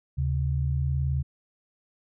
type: tone pair together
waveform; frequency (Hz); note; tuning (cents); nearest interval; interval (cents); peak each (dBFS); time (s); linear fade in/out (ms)
sine; 75.6 / 134.7; D#2 / C#3; -49 / -49; minor seventh; 1000; -26; 0.17-1.23; 20
effects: none